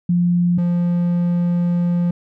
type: tone pair in turn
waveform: sine / triangle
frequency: 175.1 / 174.31 Hz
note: F3 / F3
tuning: +5 / -3 cents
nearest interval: unison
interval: 8 cents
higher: first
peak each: -13 dBFS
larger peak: neither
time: 0.09-0.58 / 0.58-2.11 s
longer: second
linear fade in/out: 5 ms
effects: none